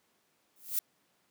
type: noise with exponential growth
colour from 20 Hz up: violet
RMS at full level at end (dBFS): -27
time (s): 0.56-0.79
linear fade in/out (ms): 1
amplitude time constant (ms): 50
effects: pink hiss -72 dBFS RMS until 1.3 s + high-pass 200 Hz 12 dB/octave